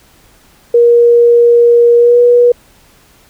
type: tone with pitch glide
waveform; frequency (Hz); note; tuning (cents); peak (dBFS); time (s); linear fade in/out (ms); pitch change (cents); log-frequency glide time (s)
sine; 473.9 to 483.6; A#4 to B4; +28 to -36; -3; 0.74-2.52; 5; +36; 1.97-2.19
effects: pink hiss -46 dBFS RMS until 3.29 s